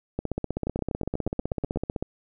two click trains, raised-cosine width 2 ms, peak -15 / -14 dBFS, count 10 / 30, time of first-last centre 0.67-1.76 / 0.19-2.025 s, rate 8.26 / 15.8 Hz, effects none

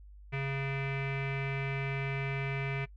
square tone with low-pass filter, 136.9 Hz, C#3, 21 cents flat, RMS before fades -34 dBFS, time 0.32-2.86 s, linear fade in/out 20 ms, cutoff 2300 Hz, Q 6.4, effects noise-tail reverb RT60 0.1 s tail -23 dB re dry + added 50 Hz sine -49 dBFS peak until 2.96 s

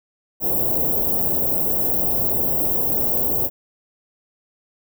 white band-stop noise, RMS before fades -20 dBFS, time 0.4-3.5 s, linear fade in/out 50 ms, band 680 to 16000 Hz, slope 24 dB/octave, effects none

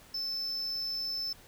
triangle tone, 5274 Hz, E8, in tune, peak -31 dBFS, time 0.14-1.33 s, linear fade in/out 5 ms, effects pink hiss -56 dBFS RMS until 1.47 s

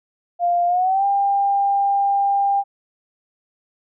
sine tone with pitch glide, 698.5 to 797.7 Hz, F5 to G5, 0 to +30 cents, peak -15 dBFS, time 0.39-2.64 s, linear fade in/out 50 ms, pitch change +230 cents, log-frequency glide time 0.67-1.05 s, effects none

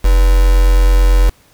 sine tone with quantisation, 44.57 Hz, F1, 36 cents sharp, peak -6 dBFS, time 0.04-1.3 s, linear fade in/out 10 ms, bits 3, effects pink hiss -50 dBFS RMS until 1.53 s

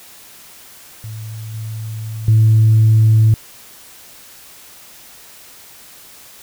sine tone with level steps, 110 Hz, A2, in tune, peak -26 / -23 / -6 dBFS, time 1.04-3.34 s, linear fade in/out 0 ms, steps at 1.54 / 2.28 s, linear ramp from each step 2 ms, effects tanh soft clip ceiling -4 dBFS + white hiss -41 dBFS RMS until 6.42 s

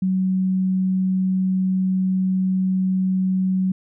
sine tone, 187.4 Hz, F#3, 22 cents sharp, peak -17 dBFS, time 0.02-3.72 s, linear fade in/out 5 ms, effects none

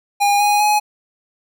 square tone with pitch steps, 813 / 826.3 / 839.7 Hz, G#5 / G#5 / G#5, -37 / -9 / +19 cents, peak -13 dBFS, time 0.2-0.8 s, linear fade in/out 20 ms, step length 200 ms, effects none

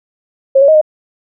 sine tone with pitch steps, 539 / 558 / 627 / 615 Hz, C#5 / C#5 / D#5 / D#5, -49 / +11 / +13 / -20 cents, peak -4 dBFS, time 0.55-0.814 s, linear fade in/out 10 ms, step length 66 ms, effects none

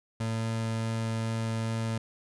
30% pulse tone, 112.8 Hz, A2, 44 cents sharp, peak -26 dBFS, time 0.2-1.98 s, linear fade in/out 5 ms, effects resampled to 24000 Hz

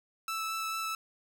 sawtooth tone with vibrato, 1316 Hz, E6, 3 cents flat, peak -29 dBFS, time 0.28-0.95 s, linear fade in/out 2 ms, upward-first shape sine, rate 4.5 Hz, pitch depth 8 cents each way, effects none

